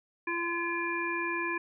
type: harmonic tone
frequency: 341.8 Hz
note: F4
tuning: 37 cents flat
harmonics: 1 / 3 / 5 / 7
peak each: -35 / -35 / -35 / -35 dBFS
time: 0.27-1.58 s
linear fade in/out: 5 ms
effects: none